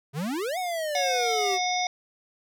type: exponential two-way sweep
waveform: square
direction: up then down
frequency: 130.81 to 752 to 371.5 Hz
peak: -28 dBFS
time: 0.13-1.59 s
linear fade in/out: 50 ms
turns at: 0.58 s
type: harmonic tone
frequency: 726 Hz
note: F#5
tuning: 33 cents flat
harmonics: 1 / 3 / 5 / 7 / 8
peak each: -26 / -31 / -33 / -34 / -35 dBFS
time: 0.95-1.87 s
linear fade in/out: 2 ms
effects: none